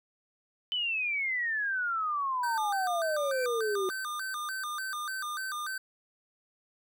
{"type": "exponential sweep", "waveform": "sine", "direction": "down", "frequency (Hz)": [3052, 370], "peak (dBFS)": -28, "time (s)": [0.72, 3.89], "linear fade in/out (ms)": 0}
{"type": "tone with vibrato", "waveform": "square", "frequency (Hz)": 1364, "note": "F6", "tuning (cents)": -41, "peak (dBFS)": -34, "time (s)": [2.43, 5.78], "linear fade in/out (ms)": 5, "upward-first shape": "square", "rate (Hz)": 3.4, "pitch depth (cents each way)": 210}
{"type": "tone with exponential growth", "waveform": "sawtooth", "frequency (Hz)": 2349, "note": "D7", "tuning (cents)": 0, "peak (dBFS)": -34, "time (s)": [3.08, 3.46], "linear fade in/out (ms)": 5, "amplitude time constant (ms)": 81}
{"effects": []}